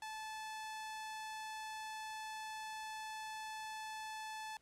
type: tone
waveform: sawtooth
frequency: 870 Hz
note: A5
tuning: 20 cents flat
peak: -40 dBFS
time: 0.02-4.57 s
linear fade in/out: 2 ms
effects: pink hiss -74 dBFS RMS until 4.61 s + low-pass 10000 Hz 12 dB/octave